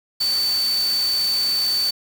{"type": "tone in noise", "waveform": "sine", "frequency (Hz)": 4532, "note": "C#8", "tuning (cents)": 37, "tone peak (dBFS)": -18, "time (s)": [0.2, 1.91], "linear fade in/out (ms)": 10, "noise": "white", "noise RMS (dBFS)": -31, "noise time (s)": [0.2, 1.91], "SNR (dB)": 10, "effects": []}